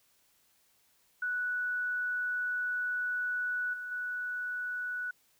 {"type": "tone with level steps", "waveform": "sine", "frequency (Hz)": 1477, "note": "F#6", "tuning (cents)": -3, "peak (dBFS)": [-30, -37, -33], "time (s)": [1.22, 5.11], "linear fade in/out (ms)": 5, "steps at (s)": [3.73, 3.91], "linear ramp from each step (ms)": 10, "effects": ["white hiss -69 dBFS RMS until 5.39 s"]}